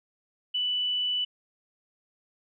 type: tone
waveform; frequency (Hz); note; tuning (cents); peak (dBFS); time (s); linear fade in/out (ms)
sine; 2975; F#7; +9; -25; 0.54-1.25; 10
effects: none